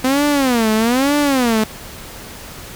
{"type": "tone with vibrato", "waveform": "sawtooth", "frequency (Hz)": 252, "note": "B3", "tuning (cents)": 35, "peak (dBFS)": -9, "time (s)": [0.04, 1.64], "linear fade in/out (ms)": 5, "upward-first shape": "sine", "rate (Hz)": 1.1, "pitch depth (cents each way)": 260, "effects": ["pink hiss -34 dBFS RMS until 2.75 s"]}